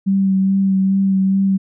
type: tone with vibrato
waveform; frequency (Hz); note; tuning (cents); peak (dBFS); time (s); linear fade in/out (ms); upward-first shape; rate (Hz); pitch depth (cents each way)
sine; 193; G3; -27; -12; 0.06-1.58; 20; sine; 2.4; 19
effects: none